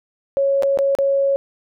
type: tone with dropouts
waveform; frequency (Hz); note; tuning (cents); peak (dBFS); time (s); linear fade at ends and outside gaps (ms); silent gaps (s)
sine; 552; C#5; -7; -14; 0.37-1.36; 0; 0.624-0.633 / 0.774-0.788 / 0.951-0.987
effects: none